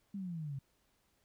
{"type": "exponential sweep", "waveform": "sine", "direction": "down", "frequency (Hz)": [204.4, 132.5], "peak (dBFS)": -38, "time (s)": [0.14, 0.59], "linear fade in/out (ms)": 5, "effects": ["pink hiss -75 dBFS RMS until 1.24 s"]}